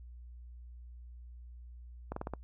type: slowing click train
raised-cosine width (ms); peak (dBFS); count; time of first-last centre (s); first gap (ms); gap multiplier
1; -23; 5; 2.12-2.337; 44; 1.14
effects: noise-tail reverb RT60 0.1 s tail -26 dB re dry + added 60 Hz sine -47 dBFS peak until 2.43 s